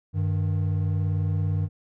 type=tone pair together; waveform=triangle; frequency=96.82 / 154.4 Hz; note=G2 / D#3; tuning=-21 / -13 cents; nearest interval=minor sixth; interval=808 cents; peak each=-21 / -26 dBFS; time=0.13-1.69 s; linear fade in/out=50 ms; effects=none